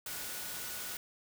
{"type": "tone in noise", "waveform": "sine", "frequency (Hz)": 1465, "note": "F#6", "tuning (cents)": -18, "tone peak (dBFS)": -52, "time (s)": [0.06, 0.97], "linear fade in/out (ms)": 2, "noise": "white", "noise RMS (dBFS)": -41, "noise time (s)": [0.06, 0.97], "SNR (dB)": -14, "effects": []}